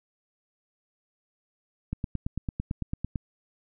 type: click train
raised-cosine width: 5 ms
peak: -17 dBFS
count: 12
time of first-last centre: 1.93-3.158 s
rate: 8.96 Hz
effects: none